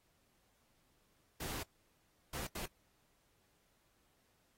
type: noise bursts at uneven times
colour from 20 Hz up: pink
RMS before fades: -43 dBFS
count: 3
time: 1.4-1.63 / 2.33-2.47 / 2.55-2.66 s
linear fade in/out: 5 ms
effects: pink hiss -75 dBFS RMS until 4.57 s + AAC 48 kbps